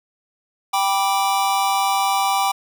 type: chord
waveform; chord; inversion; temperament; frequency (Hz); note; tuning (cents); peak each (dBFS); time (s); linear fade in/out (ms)
square; G major; none; just; 784 / 980 / 1176; G5 / B5 / D6; 0 / -14 / +2; -20 / -24 / -24; 0.73-2.52; 10
effects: none